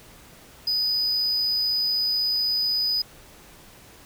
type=tone; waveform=triangle; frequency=4978 Hz; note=D#8; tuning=in tune; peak=-20 dBFS; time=0.67-3.02 s; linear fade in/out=5 ms; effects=pink hiss -49 dBFS RMS until 4.05 s